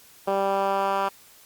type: tone with band-pass filter sweep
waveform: 10% pulse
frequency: 196 Hz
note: G3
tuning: in tune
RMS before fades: -24 dBFS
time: 0.27-1.09 s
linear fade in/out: 10 ms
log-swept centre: 590 to 1100 Hz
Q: 1.2
effects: white hiss -52 dBFS RMS until 1.45 s + Opus 48 kbps